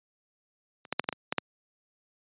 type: clicks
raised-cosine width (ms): 0.3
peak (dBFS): -30 / -12 / -7 / -29 / -8 / -18 / -11 / -8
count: 8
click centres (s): 0.852 / 0.926 / 0.996 / 1.042 / 1.089 / 1.127 / 1.325 / 1.383
effects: high-pass 150 Hz 12 dB/octave + resampled to 8000 Hz